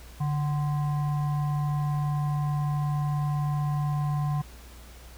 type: tone with frequency modulation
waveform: sine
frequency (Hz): 146.2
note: D3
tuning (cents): -7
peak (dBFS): -24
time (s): 0.2-4.42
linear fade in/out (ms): 10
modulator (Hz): 892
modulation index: 0.39
effects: added 60 Hz sine -45 dBFS peak until 5.17 s + pink hiss -51 dBFS RMS until 5.17 s